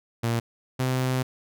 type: tone pair in turn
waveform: sawtooth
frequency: 116.54 / 128.91 Hz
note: A#2 / C3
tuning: 0 / -25 cents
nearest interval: major second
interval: 175 cents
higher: second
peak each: -19 dBFS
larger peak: neither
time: 0.23-0.4 / 0.79-1.23 s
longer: second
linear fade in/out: 10 ms
effects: none